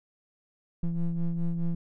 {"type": "ring-modulated tone", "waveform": "triangle", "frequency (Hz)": 85.6, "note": "F2", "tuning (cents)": -34, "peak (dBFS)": -20, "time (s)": [0.83, 1.75], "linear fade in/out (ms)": 5, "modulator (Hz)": 83.2, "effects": []}